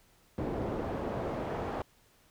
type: noise with band-pass filter sweep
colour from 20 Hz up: brown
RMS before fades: -35 dBFS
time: 0.38-1.82 s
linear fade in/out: 2 ms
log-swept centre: 440 to 770 Hz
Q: 0.96
effects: pink hiss -65 dBFS RMS until 2.3 s